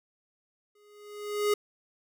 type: tone with exponential growth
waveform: square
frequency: 415.3 Hz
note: G#4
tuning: in tune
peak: -22 dBFS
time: 0.75-1.54 s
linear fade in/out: 5 ms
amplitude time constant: 170 ms
effects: none